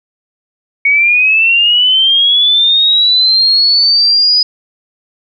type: linear sweep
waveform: sine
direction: up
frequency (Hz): 2223 to 4978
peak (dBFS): -6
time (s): 0.85-4.43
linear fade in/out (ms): 5
effects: none